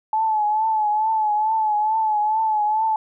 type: tone with vibrato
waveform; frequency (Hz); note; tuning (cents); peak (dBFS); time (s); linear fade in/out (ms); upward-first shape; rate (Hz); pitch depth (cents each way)
sine; 862; A5; -36; -17; 0.13-2.96; 2; triangle; 2.3; 60
effects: none